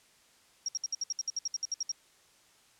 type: tone bursts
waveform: sine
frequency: 5610 Hz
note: F8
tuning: 7 cents sharp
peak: -29 dBFS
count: 15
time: 0.66-1.917 s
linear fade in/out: 2 ms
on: 25 ms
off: 63 ms
effects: white hiss -63 dBFS RMS until 2.79 s + low-pass 9000 Hz 12 dB/octave